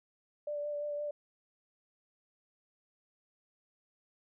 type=tone with vibrato; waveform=sine; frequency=587.3 Hz; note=D5; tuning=in tune; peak=-34 dBFS; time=0.47-1.11 s; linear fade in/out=5 ms; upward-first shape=sine; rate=5.8 Hz; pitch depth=16 cents each way; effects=none